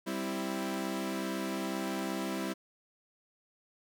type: chord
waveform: sawtooth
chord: C major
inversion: second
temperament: equal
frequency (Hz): 196 / 261.6 / 329.6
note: G3 / C4 / E4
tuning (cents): 0 / 0 / 0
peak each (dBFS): -33 / -35 / -33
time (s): 0.06-2.54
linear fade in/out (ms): 20
effects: none